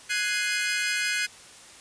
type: chord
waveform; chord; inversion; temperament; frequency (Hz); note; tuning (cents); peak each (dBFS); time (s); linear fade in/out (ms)
sawtooth; Ab dominant seventh; third; equal; 1480 / 1661.2 / 2093 / 2489; Gb6 / Ab6 / C7 / Eb7; 0 / 0 / 0 / 0; -27; 0.09-1.27; 20
effects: white hiss -48 dBFS RMS until 1.8 s + resampled to 22050 Hz